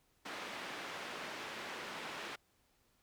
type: band-pass noise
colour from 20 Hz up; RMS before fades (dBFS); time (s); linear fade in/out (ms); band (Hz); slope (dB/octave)
white; -45; 0.25-2.36; 10; 200 to 2400; 12
effects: pink hiss -74 dBFS RMS until 3.02 s